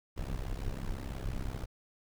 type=noise with amplitude modulation; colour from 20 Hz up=brown; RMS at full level=-33 dBFS; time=0.16-1.66 s; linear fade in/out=20 ms; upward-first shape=sine; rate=65.8 Hz; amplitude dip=90%; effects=none